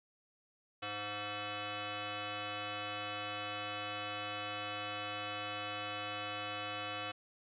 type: tone with frequency modulation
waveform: sine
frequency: 932.3 Hz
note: A#5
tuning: in tune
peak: -38 dBFS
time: 0.82-7.12 s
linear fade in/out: 10 ms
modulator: 414 Hz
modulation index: 5.7
effects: none